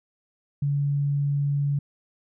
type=tone; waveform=sine; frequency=142.5 Hz; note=C#3; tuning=48 cents sharp; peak=-21 dBFS; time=0.62-1.79 s; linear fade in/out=5 ms; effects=none